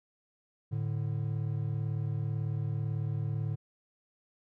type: tone pair together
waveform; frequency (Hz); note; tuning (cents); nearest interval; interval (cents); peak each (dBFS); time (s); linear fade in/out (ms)
triangle; 109.22 / 147.3; A2 / D3; -12 / +6; perfect fourth; 518; -30 / -32; 0.71-3.56; 20
effects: none